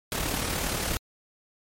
pink noise with amplitude modulation, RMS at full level -27 dBFS, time 0.12-0.97 s, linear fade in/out 0 ms, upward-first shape sine, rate 36.9 Hz, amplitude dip 45%, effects MP3 64 kbps

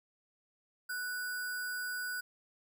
sine tone with sample-and-hold, 1480 Hz, F#6, in tune, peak -35 dBFS, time 0.89-2.21 s, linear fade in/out 10 ms, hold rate 6300 Hz, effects none

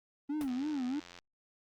triangle tone with vibrato, 275.4 Hz, C#4, 11 cents flat, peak -30 dBFS, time 0.29-1 s, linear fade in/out 10 ms, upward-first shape sine, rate 3.1 Hz, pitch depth 190 cents each way
pink noise with exponential decay, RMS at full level -41 dBFS, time 0.41-0.54 s, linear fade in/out 0 ms, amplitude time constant 27 ms
click train, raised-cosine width 0.2 ms, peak -32 dBFS, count 63, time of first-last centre 0.48-1.188 s, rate 87.6 Hz
effects Opus 32 kbps

